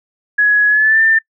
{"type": "tone with pitch glide", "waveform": "sine", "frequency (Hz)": [1679, 1789.1], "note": ["G#6", "A6"], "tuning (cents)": [18, 28], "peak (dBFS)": -8, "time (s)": [0.38, 1.19], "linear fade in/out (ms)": 10, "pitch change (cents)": 110, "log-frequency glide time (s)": [0.68, 1.01], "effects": ["noise-tail reverb RT60 0.1 s tail -25 dB re dry"]}